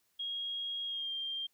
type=tone with pitch glide; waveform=sine; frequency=3277 to 3186 Hz; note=G#7 to G7; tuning=-24 to +27 cents; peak=-35 dBFS; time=0.19-1.47 s; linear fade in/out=10 ms; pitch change=-49 cents; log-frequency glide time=0.86-1.12 s; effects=white hiss -75 dBFS RMS until 1.53 s